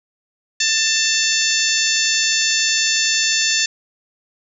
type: harmonic tone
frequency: 889 Hz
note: A5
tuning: 18 cents sharp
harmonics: 2 / 3 / 4 / 5 / 6 / 7 / 8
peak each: -23 / -23 / -23 / -23 / -23 / -23 / -23 dBFS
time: 0.6-3.66 s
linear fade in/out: 5 ms
effects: none